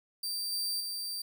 sawtooth tone with level steps, 4677 Hz, D8, 8 cents flat, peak -30 / -28 / -32 dBFS, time 0.23-1.22 s, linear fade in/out 5 ms, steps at 0.52 / 0.8 s, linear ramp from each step 5 ms, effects 11-bit

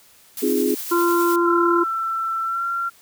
blue noise with tremolo, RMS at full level -29 dBFS, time 0.37-1.36 s, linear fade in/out 2 ms, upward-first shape triangle, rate 9.8 Hz, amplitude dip 35%
sine chord, F minor seventh, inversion second, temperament equal, 261.6 / 311.1 / 349.2 / 415.3 Hz, C4 / Eb4 / F4 / Ab4, 0 / 0 / 0 / 0 cents, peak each -22 / -25 / -24 / -21 dBFS, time 0.42-0.75 s, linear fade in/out 10 ms
harmonic tone, 344.3 Hz, F4, 25 cents flat, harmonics 1 / 3 / 4, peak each -17 / -22 / -23 dBFS, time 0.91-1.84 s, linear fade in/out 10 ms
sine tone with pitch glide, 1338 to 1374 Hz, E6 to F6, +25 to -29 cents, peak -21 dBFS, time 1.45-2.9 s, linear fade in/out 20 ms, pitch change +46 cents, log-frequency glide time 2.44-2.64 s
effects white hiss -52 dBFS RMS until 3.01 s

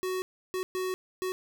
square tone bursts at uneven times, 371.5 Hz, F#4, 7 cents sharp, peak -30 dBFS, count 4, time 0.03-0.22 / 0.54-0.63 / 0.75-0.94 / 1.22-1.32 s, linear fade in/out 0 ms, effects none

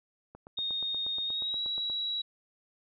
click train, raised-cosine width 1 ms, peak -33 dBFS, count 14, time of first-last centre 0.35-1.899 s, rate 8.39 Hz
sine tone with pitch glide, 3700 to 3888 Hz, A#7 to B7, -14 to -28 cents, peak -30 dBFS, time 0.57-2.22 s, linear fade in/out 10 ms, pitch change +86 cents, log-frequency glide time 1.25-1.61 s
effects none

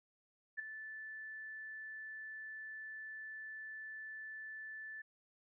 sine tone with ADSR envelope, 1752 Hz, A6, 8 cents flat, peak -35 dBFS, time 0.57-5.02 s, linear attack 24 ms, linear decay 8 ms, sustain -10 dB, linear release 8 ms, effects none

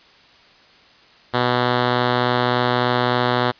5% pulse tone, 123.4 Hz, B2, 1 cent flat, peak -5 dBFS, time 1.33-3.52 s, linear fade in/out 20 ms, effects white hiss -50 dBFS RMS until 3.59 s + resampled to 11025 Hz

